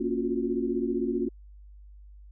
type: chord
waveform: sine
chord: Gb major seventh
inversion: first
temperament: equal with one note detuned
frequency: 233.1 / 277.2 / 349.2 / 364.7 Hz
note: Bb3 / Db4 / F4 / Gb4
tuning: 0 / 0 / 0 / -25 cents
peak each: -31 dBFS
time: 0-1.29 s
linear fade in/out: 10 ms
effects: added 50 Hz sine -46 dBFS peak until 2.31 s